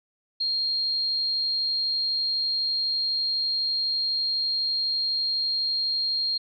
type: tone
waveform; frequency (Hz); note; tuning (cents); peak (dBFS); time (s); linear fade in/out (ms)
sine; 4224; C8; +16; -23; 0.4-6.38; 10
effects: none